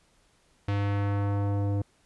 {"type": "tone with low-pass filter sweep", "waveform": "square", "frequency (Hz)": 100.9, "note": "G#2", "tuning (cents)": -49, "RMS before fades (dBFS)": -27, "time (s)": [0.68, 1.82], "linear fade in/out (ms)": 5, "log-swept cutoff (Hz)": [3200, 510], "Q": 0.96, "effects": ["pink hiss -65 dBFS RMS until 2.05 s", "resampled to 24000 Hz"]}